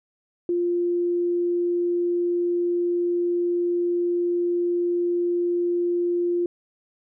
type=tone; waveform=sine; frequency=349.2 Hz; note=F4; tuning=in tune; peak=-20 dBFS; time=0.49-6.46 s; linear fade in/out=2 ms; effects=none